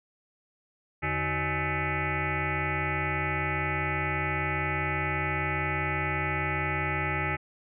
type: tone with frequency modulation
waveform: sine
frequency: 1072 Hz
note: C6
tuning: 42 cents sharp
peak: -26 dBFS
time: 1.02-7.37 s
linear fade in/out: 20 ms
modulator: 231 Hz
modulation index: 5.6
effects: none